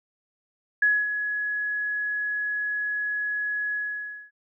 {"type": "tone with ADSR envelope", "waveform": "sine", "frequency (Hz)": 1684, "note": "G#6", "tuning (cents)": 24, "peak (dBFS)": -16, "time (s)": [0.82, 4.31], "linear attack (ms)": 5, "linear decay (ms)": 240, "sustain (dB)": -9, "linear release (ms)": 570, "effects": []}